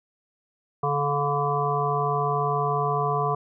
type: harmonic tone with a mistuned harmonic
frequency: 144.3 Hz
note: D3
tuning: 30 cents flat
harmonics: 1 / 3 / 5 / 7 / 8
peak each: -28 / -28 / -28 / -28 / -28 dBFS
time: 0.83-3.35 s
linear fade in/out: 5 ms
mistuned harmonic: 5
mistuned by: -22 cents
effects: none